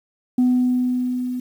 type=tone with level ramp; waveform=sine; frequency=250 Hz; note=B3; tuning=21 cents sharp; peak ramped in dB=-11 to -23 dBFS; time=0.38-1.4 s; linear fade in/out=5 ms; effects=tanh soft clip ceiling -11 dBFS + 8-bit